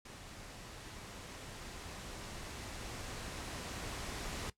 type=noise with level ramp; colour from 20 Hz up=pink; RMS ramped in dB=-51 to -41 dBFS; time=0.05-4.5 s; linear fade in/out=5 ms; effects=noise-tail reverb RT60 0.1 s tail -17 dB re dry + low-pass 9000 Hz 12 dB/octave